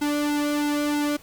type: tone with flanger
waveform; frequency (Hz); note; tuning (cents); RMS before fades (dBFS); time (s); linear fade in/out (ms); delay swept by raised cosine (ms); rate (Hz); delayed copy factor
sawtooth; 293.7; D4; 0; -24; 0.01-1.17; 10; 1.7 to 2.33; 3.1; -0.65
effects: pink hiss -50 dBFS RMS until 1.22 s